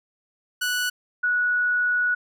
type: tone pair in turn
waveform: sawtooth / sine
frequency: 1477 / 1466.8 Hz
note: F#6 / F#6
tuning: -3 / -15 cents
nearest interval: unison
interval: 12 cents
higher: first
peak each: -19 dBFS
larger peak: neither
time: 0.61-0.9 / 1.23-2.15 s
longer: second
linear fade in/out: 10 ms
effects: none